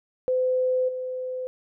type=tone with level steps; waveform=sine; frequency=510 Hz; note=C5; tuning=44 cents flat; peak=-20 / -28 dBFS; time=0.28-1.47 s; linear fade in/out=0 ms; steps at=0.88 s; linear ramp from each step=10 ms; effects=none